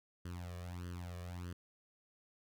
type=tone with flanger; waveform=sawtooth; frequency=88.3 Hz; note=F2; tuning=20 cents sharp; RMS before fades=-45 dBFS; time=0.25-1.53 s; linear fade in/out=5 ms; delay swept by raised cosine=0.64 to 1.74 ms; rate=1.6 Hz; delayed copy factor=+0.9; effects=none